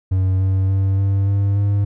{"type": "tone with pitch steps", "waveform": "triangle", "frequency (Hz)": [94, 95.37, 96.75, 98.16, 99.59, 101.04], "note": ["F#2", "G2", "G2", "G2", "G2", "G#2"], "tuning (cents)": [28, -47, -22, 3, 28, -47], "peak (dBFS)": -12, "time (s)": [0.11, 1.85], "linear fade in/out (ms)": 10, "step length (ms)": 290, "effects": []}